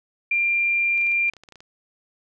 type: tone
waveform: sine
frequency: 2384 Hz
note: D7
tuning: 25 cents sharp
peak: -18 dBFS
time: 0.31-1.3 s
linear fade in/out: 5 ms
type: clicks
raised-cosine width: 0.2 ms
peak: -28 dBFS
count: 12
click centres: 0.977 / 1.014 / 1.067 / 1.117 / 1.286 / 1.336 / 1.367 / 1.436 / 1.488 / 1.523 / 1.557 / 1.605 s
effects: none